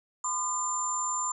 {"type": "tone cluster", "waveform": "sine", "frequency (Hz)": [1019, 1208, 7220], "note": ["C6", "D6", "A8"], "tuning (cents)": [-46, 48, 44], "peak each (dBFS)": [-33, -35, -30], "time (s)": [0.24, 1.32], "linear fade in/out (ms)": 5, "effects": []}